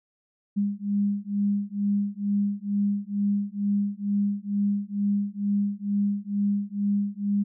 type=beating tone pair; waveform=sine; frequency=201.5 / 203.7 Hz; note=G3 / G#3; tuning=+48 / -33 cents; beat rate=2.2 Hz; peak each=-26 dBFS; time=0.56-7.44 s; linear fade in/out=20 ms; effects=none